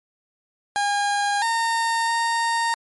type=tone with pitch steps; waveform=30% pulse; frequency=813 / 917 / 924 Hz; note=G#5 / A#5 / A#5; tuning=-37 / -29 / -16 cents; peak=-17 dBFS; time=0.76-2.74 s; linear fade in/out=0 ms; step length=660 ms; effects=MP3 48 kbps